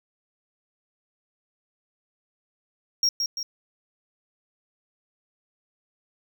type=tone with echo; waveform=triangle; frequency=5588 Hz; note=F8; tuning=in tune; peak=-17 dBFS; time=3.03-3.09 s; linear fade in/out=2 ms; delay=170 ms; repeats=2; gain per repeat=-5 dB; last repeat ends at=3.43 s; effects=none